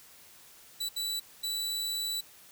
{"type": "tone bursts at uneven times", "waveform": "sawtooth", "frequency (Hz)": 3952, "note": "B7", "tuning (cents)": 0, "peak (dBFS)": -28, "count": 3, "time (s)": [[0.8, 0.89], [0.96, 1.2], [1.43, 2.21]], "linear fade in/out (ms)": 10, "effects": ["white hiss -55 dBFS RMS until 2.51 s"]}